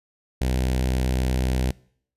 sawtooth tone with notch filter, 63.7 Hz, C2, 46 cents flat, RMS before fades -23 dBFS, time 0.41-1.71 s, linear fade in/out 5 ms, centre 1200 Hz, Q 1.4, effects noise-tail reverb RT60 0.6 s tail -23 dB re dry + resampled to 32000 Hz

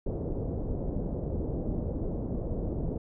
pink low-pass noise, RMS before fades -32 dBFS, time 0.06-2.98 s, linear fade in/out 5 ms, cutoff 540 Hz, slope 24 dB/octave, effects none

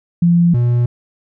sine / triangle tone pair in turn, 171.9 / 120.68 Hz, F3 / B2, -27 / -40 cents, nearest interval tritone, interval 613 cents, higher first, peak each -8 / -9 dBFS, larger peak first, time 0.22-0.54 / 0.54-0.86 s, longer neither, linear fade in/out 5 ms, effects none

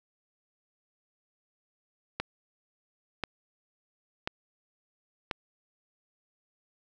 click train, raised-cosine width 0.3 ms, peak -14 dBFS, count 4, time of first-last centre 2.2-5.312 s, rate 0.964 Hz, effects none

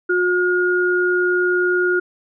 sine tone pair together, 360.3 / 1430 Hz, F#4 / F6, -46 / +41 cents, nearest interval 2 octaves, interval 2387 cents, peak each -17 / -18 dBFS, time 0.09-2 s, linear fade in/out 10 ms, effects none

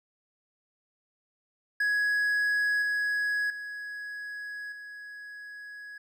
triangle tone with level steps, 1671 Hz, G#6, 10 cents sharp, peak -22 / -24 / -34 / -39 dBFS, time 1.8-5.98 s, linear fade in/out 5 ms, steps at 2.82 / 3.5 / 4.72 s, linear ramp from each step 2 ms, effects none

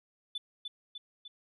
sine tone with echo, 3501 Hz, A7, 9 cents flat, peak -32 dBFS, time 0.35-0.38 s, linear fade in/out 5 ms, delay 300 ms, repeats 3, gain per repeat -4 dB, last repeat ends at 1.28 s, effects tanh soft clip ceiling -31 dBFS

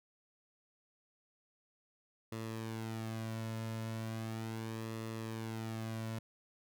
sawtooth tone with flanger, 112 Hz, A2, 31 cents sharp, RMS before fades -41 dBFS, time 2.32-6.19 s, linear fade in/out 5 ms, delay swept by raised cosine 1.3 to 2.6 ms, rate 0.37 Hz, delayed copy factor -0.55, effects none

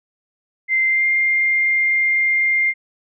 sine tone with pitch glide, 2083 to 2108 Hz, C7 to C7, -8 to +12 cents, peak -14 dBFS, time 0.68-2.74 s, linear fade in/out 50 ms, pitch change +20 cents, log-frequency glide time 0.87-1.05 s, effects none

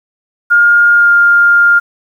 sine tone with pitch glide, 1416 to 1404.6 Hz, F6 to F6, +23 to +10 cents, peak -4 dBFS, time 0.5-1.8 s, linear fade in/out 20 ms, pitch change -13 cents, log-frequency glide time 0.95-1.12 s, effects 7-bit

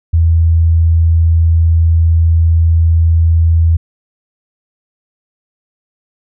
sine tone, 82.41 Hz, E2, in tune, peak -6 dBFS, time 0.13-3.77 s, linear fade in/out 10 ms, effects none

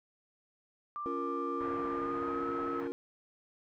sine tone with pitch glide, 1182 to 1289 Hz, D6 to E6, +11 to -39 cents, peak -36 dBFS, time 0.96-2.8 s, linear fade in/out 0 ms, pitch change +150 cents, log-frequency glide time 1.87-2.46 s
triangle chord, Bb minor, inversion first, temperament just, 279.7 / 349.6 / 466.2 Hz, Db4 / F4 / Bb4, +16 / +2 / 0 cents, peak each -37 dBFS, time 1.06-2.92 s, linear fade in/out 0 ms
white low-pass noise, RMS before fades -46 dBFS, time 1.6-2.88 s, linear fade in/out 10 ms, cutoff 1600 Hz, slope 24 dB/octave
effects none

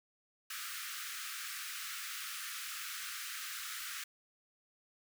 pink high-pass noise, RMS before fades -43 dBFS, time 0.5-4.04 s, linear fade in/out 5 ms, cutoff 1200 Hz, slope 96 dB/octave, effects none

